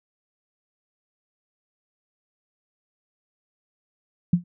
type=tone with exponential decay; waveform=sine; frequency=174.61 Hz; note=F3; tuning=in tune; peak=-11 dBFS; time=4.33-4.44 s; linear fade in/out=5 ms; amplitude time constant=23 ms; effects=none